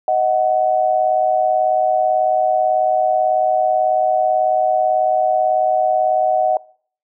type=tone pair together; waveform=sine; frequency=626.8 / 745 Hz; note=D#5 / F#5; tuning=+13 / +12 cents; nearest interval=minor third; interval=299 cents; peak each=-17 / -15 dBFS; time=0.08-6.57 s; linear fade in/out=2 ms; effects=noise-tail reverb RT60 0.5 s tail -22 dB re dry